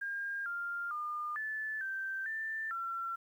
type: tone with pitch steps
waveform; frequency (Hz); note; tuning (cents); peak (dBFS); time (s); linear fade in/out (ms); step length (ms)
sine; 1611 / 1397 / 1209 / 1743 / 1561 / 1777 / 1357; G6 / F6 / D6 / A6 / G6 / A6 / E6; +47 / 0 / +50 / -17 / -8 / +17 / +50; -35; 0.01-3.16; 10; 450
effects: 11-bit